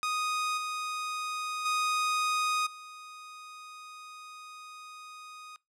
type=tone with level steps; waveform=sawtooth; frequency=1244 Hz; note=D#6; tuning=1 cent flat; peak=-25 / -29 / -23 / -41 dBFS; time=0.03-5.56 s; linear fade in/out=0 ms; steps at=0.57 / 1.65 / 2.66 s; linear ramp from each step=10 ms; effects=noise-tail reverb RT60 0.2 s tail -22 dB re dry + low-pass 9000 Hz 12 dB/octave